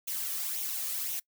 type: noise with flanger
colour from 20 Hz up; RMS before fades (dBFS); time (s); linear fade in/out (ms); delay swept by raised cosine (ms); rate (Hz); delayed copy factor
blue; -34; 0.07-1.2; 10; 0.31 to 1.71; 1.9; +0.5
effects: noise-tail reverb RT60 0.1 s tail -24 dB re dry